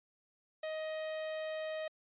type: tone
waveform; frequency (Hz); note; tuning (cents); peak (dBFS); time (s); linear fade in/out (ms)
45% pulse; 627; D#5; +13; -37; 0.63-1.88; 5
effects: resampled to 8000 Hz